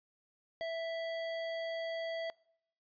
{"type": "tone", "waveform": "square", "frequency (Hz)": 659.3, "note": "E5", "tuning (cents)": 0, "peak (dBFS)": -36, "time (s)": [0.61, 2.3], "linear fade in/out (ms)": 0, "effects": ["noise-tail reverb RT60 0.7 s tail -25 dB re dry", "resampled to 11025 Hz"]}